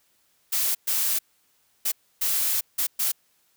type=noise bursts at uneven times; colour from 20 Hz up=blue; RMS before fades=-24 dBFS; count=6; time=0.52-0.75 / 0.87-1.19 / 1.85-1.92 / 2.21-2.61 / 2.78-2.87 / 2.99-3.12 s; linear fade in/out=10 ms; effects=white hiss -66 dBFS RMS until 3.56 s